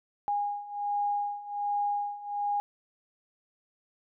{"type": "beating tone pair", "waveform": "sine", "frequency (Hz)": [818, 819.3], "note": ["G#5", "G#5"], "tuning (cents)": [-26, -24], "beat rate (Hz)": 1.3, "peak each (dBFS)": [-33, -30], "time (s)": [0.28, 2.6], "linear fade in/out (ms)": 0, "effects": []}